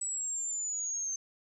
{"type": "linear sweep", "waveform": "sine", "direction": "down", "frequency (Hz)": [7902, 6260], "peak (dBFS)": -32, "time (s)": [0.01, 1.16], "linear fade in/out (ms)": 5, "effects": []}